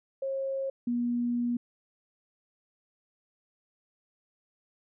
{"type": "tone pair in turn", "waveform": "sine", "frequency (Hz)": [540, 240.5], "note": ["C#5", "B3"], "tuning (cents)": [-45, -46], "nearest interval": "octave + major second", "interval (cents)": 1401, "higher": "first", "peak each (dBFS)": [-29, -26], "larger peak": "second", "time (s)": [[0.22, 0.7], [0.87, 1.57]], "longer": "second", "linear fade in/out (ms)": 5, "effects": []}